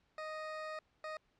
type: tone bursts at uneven times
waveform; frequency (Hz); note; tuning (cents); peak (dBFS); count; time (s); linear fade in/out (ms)
20% pulse; 622.3; D#5; 0; -36; 2; 0.18-0.79 / 1.04-1.17; 2
effects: pink hiss -75 dBFS RMS until 1.39 s + low-pass 4000 Hz 12 dB/octave